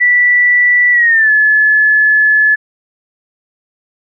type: tone with pitch glide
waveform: sine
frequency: 1963 to 1718.8 Hz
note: B6 to A6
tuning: -11 to -41 cents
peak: -6 dBFS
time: 0-2.56 s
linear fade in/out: 20 ms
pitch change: -230 cents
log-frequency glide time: 0.92-1.31 s
effects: none